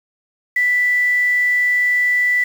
sine tone with quantisation, 1975.5 Hz, B6, in tune, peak -13 dBFS, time 0.56-2.44 s, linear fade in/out 5 ms, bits 6, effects none

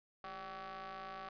sawtooth ring-modulated tone, 185 Hz, F#3, in tune, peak -38 dBFS, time 0.24-1.29 s, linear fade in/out 2 ms, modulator 953 Hz, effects resampled to 11025 Hz

